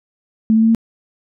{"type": "tone with pitch steps", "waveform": "sine", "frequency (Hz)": [220, 222.3, 224.6, 227], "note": ["A3", "A3", "A3", "A#3"], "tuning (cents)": [0, 18, 36, -46], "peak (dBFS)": -9, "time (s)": [0.5, 0.748], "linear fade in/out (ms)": 0, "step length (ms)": 62, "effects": []}